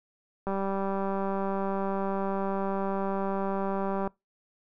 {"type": "click train", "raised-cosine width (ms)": 1, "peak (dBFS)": -18, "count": 704, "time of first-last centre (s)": [0.47, 4.075], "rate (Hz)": 195, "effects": ["noise-tail reverb RT60 0.2 s tail -24 dB re dry"]}